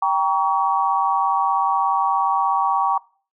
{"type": "chord", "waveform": "sine", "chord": "G diminished", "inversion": "none", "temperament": "just", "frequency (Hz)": [784, 940.8, 1128.9], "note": ["G5", "Bb5", "Db6"], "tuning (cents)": [0, 16, 31], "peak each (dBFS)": [-21, -21, -20], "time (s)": [0.02, 2.98], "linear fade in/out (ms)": 5, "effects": ["noise-tail reverb RT60 0.4 s tail -21 dB re dry"]}